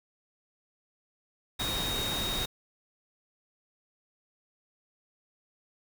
sine tone in noise, 3741 Hz, A#7, 5 cents sharp, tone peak -32 dBFS, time 1.59-2.46 s, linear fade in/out 10 ms, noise pink, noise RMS -34 dBFS, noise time 1.59-2.46 s, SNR -1 dB, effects none

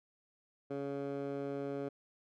15% pulse tone with band-pass filter, 140 Hz, C#3, 18 cents sharp, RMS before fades -39 dBFS, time 0.7-1.89 s, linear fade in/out 10 ms, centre 440 Hz, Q 1.1, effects none

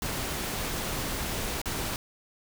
pink noise with dropouts, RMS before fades -32 dBFS, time 0.02-1.96 s, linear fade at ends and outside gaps 1 ms, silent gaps 1.616-1.657 s, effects none

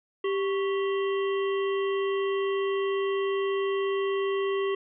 harmonic tone with a mistuned harmonic, 392.7 Hz, G4, 3 cents sharp, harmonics 1 / 3 / 5 / 7 / 8, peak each -25 / -35 / -39 / -42 / -43 dBFS, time 0.24-4.75 s, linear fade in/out 5 ms, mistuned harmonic 3, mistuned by -100 cents, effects none

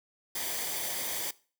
white noise with comb filter, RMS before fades -34 dBFS, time 0.35-1.31 s, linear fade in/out 5 ms, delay 0.74 ms, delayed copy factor -0.55, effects noise-tail reverb RT60 0.4 s tail -21 dB re dry

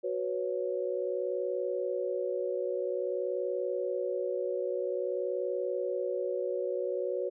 sine chord, F# suspended fourth, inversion none, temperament equal, 370 / 493.9 / 554.4 Hz, F#4 / B4 / C#5, 0 / 0 / 0 cents, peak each -34 dBFS, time 0.03-7.3 s, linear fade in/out 20 ms, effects none

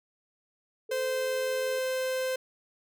sine tone with pitch glide, 440 to 432.4 Hz, A4 to A4, 0 to -30 cents, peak -36 dBFS, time 0.89-1.79 s, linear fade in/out 5 ms, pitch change -30 cents, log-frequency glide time 1.11-1.25 s
45% pulse tone, 518 Hz, C5, 17 cents flat, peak -28 dBFS, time 0.91-2.36 s, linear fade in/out 5 ms
effects none

